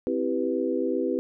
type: chord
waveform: sine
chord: C major seventh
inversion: none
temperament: equal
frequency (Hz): 261.6 / 329.6 / 392 / 493.9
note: C4 / E4 / G4 / B4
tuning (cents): 0 / 0 / 0 / 0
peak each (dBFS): -29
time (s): 0.07-1.19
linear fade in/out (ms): 0
effects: none